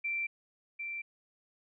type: tone pair in turn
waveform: sine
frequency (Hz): 2349 / 2349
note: D7 / D7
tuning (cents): 0 / 0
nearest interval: unison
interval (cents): 0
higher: neither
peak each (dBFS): -31 / -36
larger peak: first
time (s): 0.04-0.27 / 0.79-1.02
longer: neither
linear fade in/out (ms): 10
effects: none